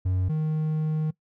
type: tone pair in turn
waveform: triangle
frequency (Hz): 92.5 / 155.57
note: F#2 / D#3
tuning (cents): 0 / 0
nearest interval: major sixth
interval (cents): 900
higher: second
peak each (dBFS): -20 / -21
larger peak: first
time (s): 0.05-0.29 / 0.29-1.11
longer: second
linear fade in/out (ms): 10
effects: noise-tail reverb RT60 0.1 s tail -21 dB re dry